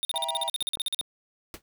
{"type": "tone bursts", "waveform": "square", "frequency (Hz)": 3645, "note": "A#7", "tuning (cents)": -40, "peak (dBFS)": -26, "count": 16, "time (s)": [0.03, 1.01], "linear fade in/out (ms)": 0, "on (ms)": 20, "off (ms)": 44}
{"type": "chord", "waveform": "triangle", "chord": "E diminished", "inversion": "none", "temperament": "just", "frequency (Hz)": [659.3, 791.1, 949.3], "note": ["E5", "G5", "Bb5"], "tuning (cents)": [0, 16, 31], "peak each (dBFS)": [-34, -35, -31], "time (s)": [0.14, 0.49], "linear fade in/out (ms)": 0}
{"type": "clicks", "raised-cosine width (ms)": 1, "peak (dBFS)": -31, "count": 3, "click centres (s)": [0.622, 0.772, 1.012]}
{"type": "noise with exponential decay", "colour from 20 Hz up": "pink", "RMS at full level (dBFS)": -35, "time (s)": [1.54, 1.62], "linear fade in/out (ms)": 1, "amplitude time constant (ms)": 16}
{"effects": []}